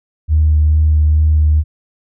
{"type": "tone with vibrato", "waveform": "sine", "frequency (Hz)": 76.8, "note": "D#2", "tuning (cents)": -22, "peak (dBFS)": -7, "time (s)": [0.28, 1.64], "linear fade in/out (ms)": 50, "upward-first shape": "sine", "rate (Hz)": 2.3, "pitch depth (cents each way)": 15, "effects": ["tanh soft clip ceiling -3 dBFS"]}